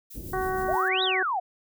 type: noise with tremolo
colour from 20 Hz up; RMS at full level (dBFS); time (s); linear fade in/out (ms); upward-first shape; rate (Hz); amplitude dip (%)
violet; -43; 0.1-0.89; 10; sine; 6.4; 40
type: low-pass noise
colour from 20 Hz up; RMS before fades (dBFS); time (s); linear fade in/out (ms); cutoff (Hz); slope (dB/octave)
pink; -38; 0.14-0.76; 20; 390; 24
type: harmonic tone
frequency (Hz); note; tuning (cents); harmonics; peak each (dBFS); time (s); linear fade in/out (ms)
375.3; F#4; +25; 1 / 2 / 3 / 4 / 5; -29 / -30 / -33 / -35 / -40; 0.33-1.23; 5
type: exponential two-way sweep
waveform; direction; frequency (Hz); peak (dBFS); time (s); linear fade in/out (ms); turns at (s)
sine; up then down; 570 to 3951 to 680; -24; 0.68-1.4; 10; 1.03
effects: none